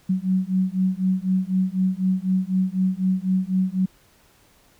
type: beating tone pair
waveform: sine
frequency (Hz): 185 / 189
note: F#3 / F#3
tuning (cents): 0 / +37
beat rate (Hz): 4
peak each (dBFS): -22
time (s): 0.09-3.86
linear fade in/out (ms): 10
effects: pink hiss -57 dBFS RMS until 4.79 s